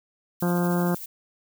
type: noise with tremolo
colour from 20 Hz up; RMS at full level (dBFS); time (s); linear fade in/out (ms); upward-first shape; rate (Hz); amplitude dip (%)
violet; -36; 0.4-1.06; 5; triangle; 13; 45
type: harmonic tone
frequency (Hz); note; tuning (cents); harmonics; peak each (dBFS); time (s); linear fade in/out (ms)
175.4; F3; +8; 1 / 2 / 3 / 4 / 5 / 6 / 7 / 8 / 9; -22 / -28 / -32 / -34 / -36 / -38 / -39 / -40 / -41; 0.42-0.95; 5
effects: none